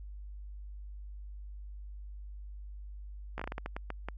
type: slowing click train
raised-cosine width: 0.5 ms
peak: -22 dBFS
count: 11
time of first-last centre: 3.38-4.086 s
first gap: 15 ms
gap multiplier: 1.32
effects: added 50 Hz sine -42 dBFS peak until 4.17 s